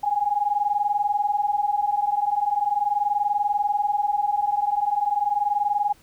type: tone pair together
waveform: sine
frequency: 810.2 / 830.6 Hz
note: G#5 / G#5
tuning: -43 / 0 cents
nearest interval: unison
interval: 43 cents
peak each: -24 / -22 dBFS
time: 0.03-5.93 s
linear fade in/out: 10 ms
effects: pink hiss -56 dBFS RMS until 6.02 s